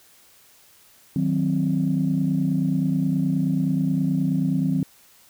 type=chord; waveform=sine; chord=C diminished; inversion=first; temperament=equal; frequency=155.56 / 185 / 261.6 Hz; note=Eb3 / Gb3 / C4; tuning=0 / 0 / 0 cents; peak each=-23 dBFS; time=1.16-4.83 s; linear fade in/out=2 ms; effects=tanh soft clip ceiling -11 dBFS + white hiss -54 dBFS RMS until 5.29 s